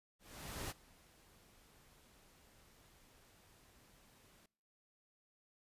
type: noise with ADSR envelope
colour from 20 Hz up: pink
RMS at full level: -43 dBFS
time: 0.19-4.46 s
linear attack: 510 ms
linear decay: 29 ms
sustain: -23 dB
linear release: 3 ms
effects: noise-tail reverb RT60 0.7 s tail -25 dB re dry + resampled to 32000 Hz